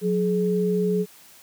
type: tone pair together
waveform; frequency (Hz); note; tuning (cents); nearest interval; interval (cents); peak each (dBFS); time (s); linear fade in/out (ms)
sine; 181.5 / 423.3; F#3 / G#4; -33 / +33; octave + minor third; 1466; -22; 0.01-1.06; 50
effects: white hiss -50 dBFS RMS until 1.42 s + high-pass 100 Hz 12 dB/octave